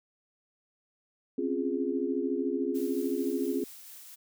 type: chord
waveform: sine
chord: Db major seventh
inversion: third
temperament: equal with one note detuned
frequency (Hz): 261.6 / 275.3 / 349.2 / 415.3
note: C4 / Db4 / F4 / Ab4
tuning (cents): 0 / -12 / 0 / 0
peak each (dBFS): -33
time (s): 1.38-3.64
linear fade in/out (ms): 5
type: noise with tremolo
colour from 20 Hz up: blue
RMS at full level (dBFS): -47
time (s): 2.74-4.16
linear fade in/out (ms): 20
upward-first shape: triangle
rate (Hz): 4.4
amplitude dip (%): 25
effects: none

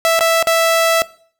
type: tone with dropouts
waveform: sawtooth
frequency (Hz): 659.3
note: E5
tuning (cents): 0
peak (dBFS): -7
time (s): 0.05-1.02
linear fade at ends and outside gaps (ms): 0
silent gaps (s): 0.192-0.208 / 0.426-0.471
effects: noise-tail reverb RT60 0.5 s tail -20 dB re dry

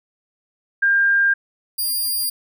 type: tone pair in turn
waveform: sine / 5% pulse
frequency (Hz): 1601 / 4798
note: G6 / D8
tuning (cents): +36 / +36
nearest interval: octave + perfect fifth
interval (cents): 1900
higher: second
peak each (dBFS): -13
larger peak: neither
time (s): 0.82-1.34 / 1.78-2.3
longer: neither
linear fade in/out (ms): 10
effects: none

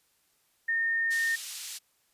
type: tone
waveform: sine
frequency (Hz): 1828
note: A#6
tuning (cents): -34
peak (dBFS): -25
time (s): 0.68-1.36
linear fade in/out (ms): 10
type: band-pass noise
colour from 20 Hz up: pink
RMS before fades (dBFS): -40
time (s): 1.1-1.79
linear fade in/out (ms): 20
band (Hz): 4000 to 11000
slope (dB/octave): 12
effects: white hiss -70 dBFS RMS until 2.13 s + resampled to 32000 Hz

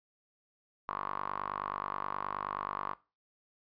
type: tone with band-pass filter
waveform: sawtooth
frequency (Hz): 49.44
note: G1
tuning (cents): +15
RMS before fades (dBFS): -38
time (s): 0.88-2.94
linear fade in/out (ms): 10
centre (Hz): 1100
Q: 7.2
effects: noise-tail reverb RT60 0.3 s tail -19 dB re dry + resampled to 11025 Hz

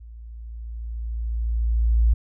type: tone with level ramp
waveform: sine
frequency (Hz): 56.9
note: A#1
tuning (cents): -41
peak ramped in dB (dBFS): -39 to -13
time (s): 0-2.14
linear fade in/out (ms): 10
effects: none

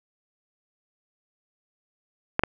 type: clicks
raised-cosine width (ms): 0.5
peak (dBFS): -5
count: 2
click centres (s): 2.394 / 2.436
effects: none

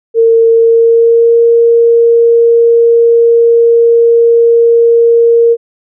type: tone with pitch glide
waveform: sine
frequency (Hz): 456.5 to 465.6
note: A#4 to A#4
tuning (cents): -36 to -2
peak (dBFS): -3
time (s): 0.14-5.57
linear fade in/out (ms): 50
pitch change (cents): +34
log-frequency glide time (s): 0.49-1.39
effects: none

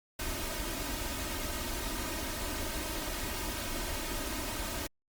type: noise with comb filter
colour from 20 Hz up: pink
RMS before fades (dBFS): -36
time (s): 0.19-4.87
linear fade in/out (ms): 5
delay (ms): 3.2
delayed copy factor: +0.7
effects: Opus 48 kbps

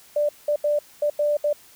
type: tone bursts at uneven times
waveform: sine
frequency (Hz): 590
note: D5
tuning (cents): +8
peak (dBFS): -18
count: 6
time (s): 0.16-0.29 / 0.48-0.56 / 0.64-0.79 / 1.02-1.1 / 1.19-1.37 / 1.44-1.53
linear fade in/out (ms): 5
effects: white hiss -51 dBFS RMS until 1.75 s

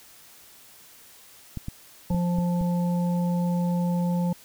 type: clicks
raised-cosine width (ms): 5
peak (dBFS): -19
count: 6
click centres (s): 1.573 / 1.684 / 2.109 / 2.146 / 2.386 / 2.612
type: harmonic tone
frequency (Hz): 175.2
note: F3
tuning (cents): +6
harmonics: 1 / 3 / 5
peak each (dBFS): -22 / -34 / -36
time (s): 2.1-4.33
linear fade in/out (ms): 5
effects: white hiss -51 dBFS RMS until 4.44 s

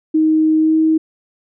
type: tone with pitch glide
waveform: sine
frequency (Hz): 313.8 to 317.3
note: D#4 to D#4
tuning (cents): +15 to +34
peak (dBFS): -10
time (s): 0.14-0.98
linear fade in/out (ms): 10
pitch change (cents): +19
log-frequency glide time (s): 0.58-0.76
effects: none

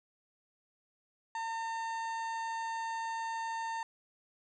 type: harmonic tone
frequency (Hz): 907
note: A#5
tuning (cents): -48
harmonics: 1 / 2 / 3 / 4 / 5 / 7 / 8 / 9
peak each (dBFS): -35 / -43 / -53 / -56 / -55 / -56 / -60 / -64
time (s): 1.35-3.83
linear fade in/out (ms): 2
effects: none

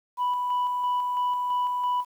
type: tone with tremolo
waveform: sine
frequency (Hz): 987.8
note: B5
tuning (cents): 0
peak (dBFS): -20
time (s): 0.17-2.05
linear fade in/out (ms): 50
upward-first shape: square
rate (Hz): 3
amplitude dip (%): 35
effects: tanh soft clip ceiling -21 dBFS + 9-bit

